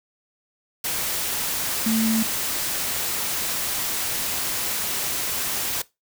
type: tone in noise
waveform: sine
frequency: 223 Hz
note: A3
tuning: 23 cents sharp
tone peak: -19 dBFS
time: 1.86-2.23 s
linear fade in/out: 5 ms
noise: white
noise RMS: -26 dBFS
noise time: 0.84-5.82 s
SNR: +4 dB
effects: noise-tail reverb RT60 0.2 s tail -19 dB re dry